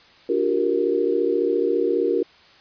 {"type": "chord", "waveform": "sine", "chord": "G minor seventh", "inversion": "second", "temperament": "equal with one note detuned", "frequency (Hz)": [293.7, 357.4, 392, 466.2], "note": ["D4", "F4", "G4", "Bb4"], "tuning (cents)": [0, 40, 0, 0], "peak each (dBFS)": [-27, -23, -24, -22], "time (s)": [0.29, 2.23], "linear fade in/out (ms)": 5, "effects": ["white hiss -51 dBFS RMS until 2.6 s", "resampled to 11025 Hz"]}